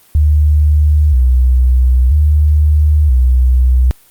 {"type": "tone with vibrato", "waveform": "sine", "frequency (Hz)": 68.8, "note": "C#2", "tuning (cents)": -12, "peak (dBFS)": -6, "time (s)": [0.15, 3.91], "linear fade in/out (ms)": 0, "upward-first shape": "square", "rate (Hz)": 0.51, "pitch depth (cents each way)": 150, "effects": ["white hiss -47 dBFS RMS until 4.1 s", "Opus 32 kbps"]}